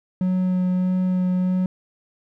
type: tone with vibrato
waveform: triangle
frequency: 183.4 Hz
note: F#3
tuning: 15 cents flat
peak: -16 dBFS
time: 0.21-1.66 s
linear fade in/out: 2 ms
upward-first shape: sine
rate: 1.6 Hz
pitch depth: 10 cents each way
effects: none